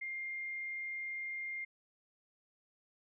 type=tone; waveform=sine; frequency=2113 Hz; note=C7; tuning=16 cents sharp; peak=-38 dBFS; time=0.01-1.65 s; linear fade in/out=10 ms; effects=none